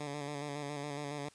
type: tone with vibrato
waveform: 10% pulse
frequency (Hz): 144.9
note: D3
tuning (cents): -23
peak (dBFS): -30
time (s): 0-1.29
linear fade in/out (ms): 5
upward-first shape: square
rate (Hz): 7.2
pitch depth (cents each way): 35
effects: white hiss -63 dBFS RMS until 1.34 s + resampled to 22050 Hz